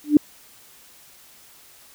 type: tone with exponential growth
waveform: sine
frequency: 296.4 Hz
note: D4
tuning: 16 cents sharp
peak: -5 dBFS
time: 0.04-0.17 s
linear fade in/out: 2 ms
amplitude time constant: 28 ms
effects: white hiss -50 dBFS RMS until 1.94 s